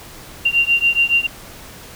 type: beating tone pair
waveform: sine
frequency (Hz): 2769 / 2776.1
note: F7 / F7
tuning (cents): -15 / -11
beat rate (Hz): 7.1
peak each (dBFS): -16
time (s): 0.45-1.27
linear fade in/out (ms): 10
effects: pink hiss -38 dBFS RMS until 1.95 s